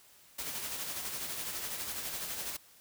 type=noise with tremolo; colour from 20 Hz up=white; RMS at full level=-37 dBFS; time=0.38-2.57 s; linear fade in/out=10 ms; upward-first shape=sine; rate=12 Hz; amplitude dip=40%; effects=white hiss -60 dBFS RMS until 2.8 s